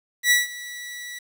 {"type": "tone with ADSR envelope", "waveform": "sawtooth", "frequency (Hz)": 1948, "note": "B6", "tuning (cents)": -24, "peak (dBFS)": -10, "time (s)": [0.23, 1.19], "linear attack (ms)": 79, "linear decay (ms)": 160, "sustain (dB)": -20, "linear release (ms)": 8, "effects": ["8-bit"]}